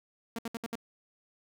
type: tone bursts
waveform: sawtooth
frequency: 230 Hz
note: A#3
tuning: 23 cents flat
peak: -30 dBFS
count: 5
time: 0.36-0.755 s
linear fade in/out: 2 ms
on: 27 ms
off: 65 ms
effects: none